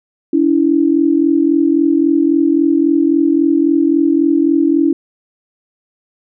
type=tone pair together; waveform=sine; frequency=285.9 / 329.6 Hz; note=D4 / E4; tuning=-46 / 0 cents; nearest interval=major second; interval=246 cents; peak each=-12 dBFS; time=0.33-4.93 s; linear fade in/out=5 ms; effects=none